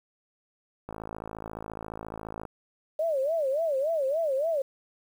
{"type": "click train", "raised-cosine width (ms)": 1, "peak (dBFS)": -23, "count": 86, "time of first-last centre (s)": [0.89, 2.453], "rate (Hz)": 54.4}
{"type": "tone with vibrato", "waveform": "sine", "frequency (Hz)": 593, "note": "D5", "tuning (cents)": 17, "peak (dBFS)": -24, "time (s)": [2.99, 4.62], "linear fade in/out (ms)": 5, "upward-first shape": "sine", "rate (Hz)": 3.5, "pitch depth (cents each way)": 210}
{"effects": ["9-bit"]}